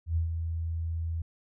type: tone with ADSR envelope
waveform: sine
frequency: 82.41 Hz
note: E2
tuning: in tune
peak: -23 dBFS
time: 0.06-1.22 s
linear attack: 100 ms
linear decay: 120 ms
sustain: -6 dB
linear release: 5 ms
effects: none